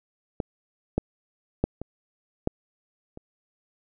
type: clicks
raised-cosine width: 2 ms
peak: -13 / -9 / -8 / -20 / -9 / -27 dBFS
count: 6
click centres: 0.402 / 0.98 / 1.64 / 1.816 / 2.474 / 3.174 s
effects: none